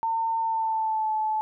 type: tone with pitch glide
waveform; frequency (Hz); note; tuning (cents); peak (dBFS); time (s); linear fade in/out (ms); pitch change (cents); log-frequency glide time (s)
sine; 905 to 866.6; A5 to A5; +48 to -27; -23; 0.03-1.41; 0; -75; 0.39-1.12
effects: none